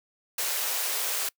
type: high-pass noise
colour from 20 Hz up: white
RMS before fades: -29 dBFS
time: 0.38-1.29 s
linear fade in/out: 5 ms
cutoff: 390 Hz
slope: 48 dB/octave
effects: noise-tail reverb RT60 0.1 s tail -24 dB re dry